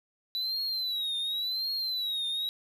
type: tone with vibrato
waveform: triangle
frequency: 3951 Hz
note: B7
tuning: in tune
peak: -28 dBFS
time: 0.35-2.49 s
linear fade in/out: 0 ms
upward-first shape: triangle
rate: 0.91 Hz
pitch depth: 150 cents each way
effects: 10-bit